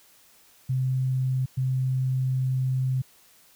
sine tone bursts at uneven times, 130 Hz, C3, 11 cents flat, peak -22 dBFS, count 2, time 0.69-1.46 / 1.57-3.02 s, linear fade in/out 10 ms, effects white hiss -57 dBFS RMS until 3.55 s

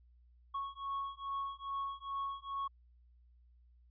triangle beating tone pair, 1103 / 1105.4 Hz, C#6 / C#6, -9 / -5 cents, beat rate 2.4 Hz, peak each -39 / -39 dBFS, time 0.54-2.68 s, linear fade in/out 10 ms, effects added 60 Hz sine -61 dBFS peak until 3.9 s + resampled to 11025 Hz

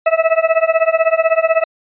40% pulse tone with tremolo, 650 Hz, E5, 24 cents flat, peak -6 dBFS, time 0.06-1.64 s, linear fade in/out 5 ms, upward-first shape triangle, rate 16 Hz, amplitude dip 100%, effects resampled to 8000 Hz

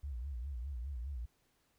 sine tone with vibrato, 64.6 Hz, C2, 21 cents flat, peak -38 dBFS, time 0.03-1.26 s, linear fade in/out 10 ms, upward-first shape sine, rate 4.9 Hz, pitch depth 200 cents each way, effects pink hiss -75 dBFS RMS until 1.78 s

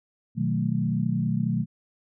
sine chord, B dominant seventh, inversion none, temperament equal, 123.47 / 155.56 / 185 / 220 Hz, B2 / D#3 / F#3 / A3, 0 / 0 / 0 / 0 cents, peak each -28 dBFS, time 0.35-1.66 s, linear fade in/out 50 ms, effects none

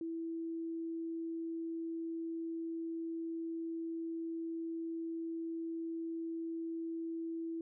sine tone, 329.6 Hz, E4, in tune, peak -37 dBFS, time 0.01-7.61 s, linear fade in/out 2 ms, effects none

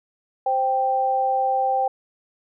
sine tone pair together, 523.3 / 784.1 Hz, C5 / G5, 0 / 0 cents, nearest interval perfect fifth, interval 700 cents, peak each -25 / -19 dBFS, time 0.46-1.88 s, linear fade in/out 5 ms, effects none

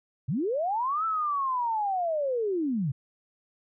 sine linear two-way sweep, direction up then down, 107.7 to 1335 to 121 Hz, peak -25 dBFS, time 0.28-2.92 s, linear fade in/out 10 ms, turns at 1.05 s, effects none

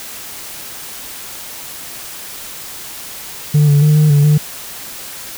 sine tone with pitch steps, 148.7 / 144.4 / 151.1 / 152.4 / 144.5 / 150.1 Hz, D3 / D3 / D3 / D#3 / D3 / D3, +22 / -29 / +50 / -36 / -28 / +38 cents, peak -4 dBFS, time 3.54-4.38 s, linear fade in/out 10 ms, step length 140 ms, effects tanh soft clip ceiling -6 dBFS + white hiss -30 dBFS RMS until 5.37 s

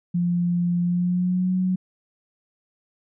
sine tone with pitch glide, 174.61 to 184.67 Hz, F3 to F#3, 0 to -3 cents, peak -19 dBFS, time 0.14-1.76 s, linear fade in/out 10 ms, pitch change +97 cents, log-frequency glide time 0.82-1.54 s, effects none

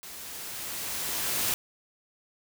white noise with level ramp, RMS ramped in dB -43 to -27 dBFS, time 0.03-1.54 s, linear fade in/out 0 ms, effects none

